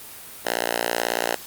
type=tone with high-pass filter; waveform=5% pulse; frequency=58.27 Hz; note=A#1; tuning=in tune; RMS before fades=-25 dBFS; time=0.45-1.36 s; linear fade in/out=5 ms; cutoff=610 Hz; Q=0.82; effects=white hiss -40 dBFS RMS until 1.46 s + Opus 32 kbps